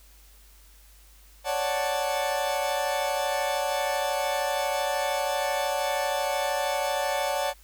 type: chord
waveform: 40% pulse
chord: D major seventh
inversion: third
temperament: equal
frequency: 554.4 / 587.3 / 740 / 880 Hz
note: C#5 / D5 / F#5 / A5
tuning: 0 / 0 / 0 / 0 cents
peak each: -30 dBFS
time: 1.44-7.54 s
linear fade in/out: 50 ms
effects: added 50 Hz sine -52 dBFS peak until 7.63 s + white hiss -57 dBFS RMS until 7.63 s